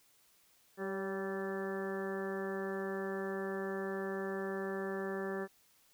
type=harmonic tone with a mistuned harmonic; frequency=194 Hz; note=G3; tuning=18 cents flat; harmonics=1 / 2 / 3 / 4 / 5 / 6 / 7 / 8 / 9; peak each=-42 / -38 / -45 / -49 / -53 / -50 / -52 / -53 / -46 dBFS; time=0.77-5.48 s; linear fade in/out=50 ms; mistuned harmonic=3; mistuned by=-37 cents; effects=white hiss -68 dBFS RMS until 5.93 s